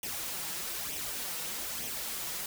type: noise with flanger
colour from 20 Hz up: white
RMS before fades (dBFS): -37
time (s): 0.03-2.46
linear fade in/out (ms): 2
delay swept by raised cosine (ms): 0.33 to 6.23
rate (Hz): 1.1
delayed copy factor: +0.6
effects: none